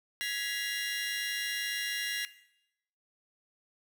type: tone cluster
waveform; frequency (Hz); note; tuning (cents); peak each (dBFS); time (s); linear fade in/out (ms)
30% pulse; 1670 / 1944 / 2044 / 2809; G#6 / B6 / C7 / F7; +9 / -28 / -41 / +9; -36 / -35 / -36 / -34; 0.21-2.25; 0
effects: noise-tail reverb RT60 0.8 s tail -17 dB re dry